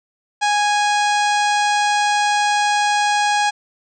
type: harmonic tone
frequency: 828 Hz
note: G#5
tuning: 5 cents flat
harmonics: 1 / 2 / 3 / 4 / 5 / 6 / 7 / 8 / 9 / 10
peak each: -16 / -22 / -26 / -28 / -30 / -32 / -33 / -34 / -35 / -36 dBFS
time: 0.41-3.51 s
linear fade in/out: 20 ms
effects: none